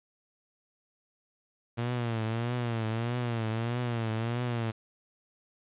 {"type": "tone with vibrato", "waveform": "sawtooth", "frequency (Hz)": 116.54, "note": "A#2", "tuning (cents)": 0, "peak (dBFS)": -25, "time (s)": [1.77, 4.72], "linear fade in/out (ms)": 20, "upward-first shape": "triangle", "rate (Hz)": 1.6, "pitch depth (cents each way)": 110, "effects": ["resampled to 8000 Hz", "9-bit"]}